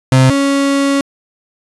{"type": "tone pair in turn", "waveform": "35% pulse", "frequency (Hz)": [130.81, 277.9], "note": ["C3", "C#4"], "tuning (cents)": [0, 4], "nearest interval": "octave + minor second", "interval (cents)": 1304, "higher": "second", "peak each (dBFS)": [-4, -9], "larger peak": "first", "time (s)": [[0.12, 0.3], [0.3, 1.01]], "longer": "second", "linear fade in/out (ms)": 2, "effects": ["resampled to 24000 Hz"]}